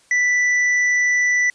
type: tone with hard clipping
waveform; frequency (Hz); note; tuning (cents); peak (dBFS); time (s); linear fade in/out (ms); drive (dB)
triangle; 1975.5; B6; 0; -16; 0.11-1.5; 2; 8
effects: white hiss -55 dBFS RMS until 1.54 s + resampled to 22050 Hz